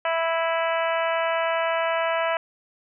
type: harmonic tone with a mistuned harmonic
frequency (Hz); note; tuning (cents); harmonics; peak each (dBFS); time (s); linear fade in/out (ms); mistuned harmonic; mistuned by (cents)
329.6; E4; 0; 2 / 3 / 4 / 5 / 6 / 7 / 8 / 9; -24 / -28 / -30 / -32 / -34 / -35 / -36 / -37; 0.05-2.37; 2; 8; -24
effects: none